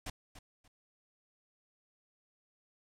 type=noise with echo; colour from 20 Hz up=pink; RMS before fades=-40 dBFS; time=0.06-0.1 s; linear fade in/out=5 ms; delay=290 ms; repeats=2; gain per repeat=-12 dB; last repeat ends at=0.68 s; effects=low-pass 10000 Hz 12 dB/octave